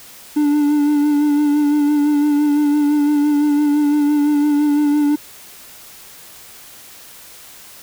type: tone with vibrato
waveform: triangle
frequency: 293.7 Hz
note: D4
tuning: in tune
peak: -10 dBFS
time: 0.36-5.16 s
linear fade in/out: 10 ms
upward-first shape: sine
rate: 5.9 Hz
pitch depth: 30 cents each way
effects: white hiss -40 dBFS RMS until 7.82 s